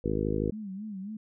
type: harmonic tone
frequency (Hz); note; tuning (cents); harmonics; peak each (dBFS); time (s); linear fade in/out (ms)
52.6; G#1; +23; 1 / 2 / 3 / 4 / 5 / 6 / 7 / 8 / 9; -35 / -35 / -35 / -35 / -35 / -35 / -35 / -35 / -35; 0.04-0.51; 5
type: tone with vibrato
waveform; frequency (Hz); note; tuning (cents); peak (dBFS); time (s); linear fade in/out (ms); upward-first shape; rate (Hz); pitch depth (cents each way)
sine; 202.5; G#3; -43; -35; 0.52-1.17; 5; sine; 3.7; 130
effects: none